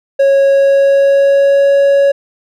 triangle tone with pitch glide, 550 to 558 Hz, C#5 to C#5, -14 to +11 cents, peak -4 dBFS, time 0.19-2.12 s, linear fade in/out 10 ms, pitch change +25 cents, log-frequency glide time 0.44-1.71 s, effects none

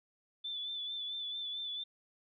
sine tone with vibrato, 3499 Hz, A7, 10 cents flat, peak -37 dBFS, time 0.44-1.84 s, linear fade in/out 10 ms, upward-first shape sine, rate 4.5 Hz, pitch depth 36 cents each way, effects none

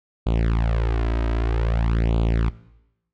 sawtooth tone with flanger, 56.5 Hz, A1, 47 cents sharp, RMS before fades -21 dBFS, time 0.26-2.5 s, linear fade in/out 10 ms, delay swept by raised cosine 0.27 to 3.17 ms, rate 0.52 Hz, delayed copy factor +0.95, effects noise-tail reverb RT60 0.9 s tail -19 dB re dry + low-pass 3000 Hz 12 dB/octave

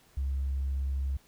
triangle tone with tanh clipping, 67.9 Hz, C#2, 35 cents flat, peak -28 dBFS, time 0.17-1.17 s, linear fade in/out 5 ms, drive 5 dB, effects pink hiss -62 dBFS RMS until 1.27 s

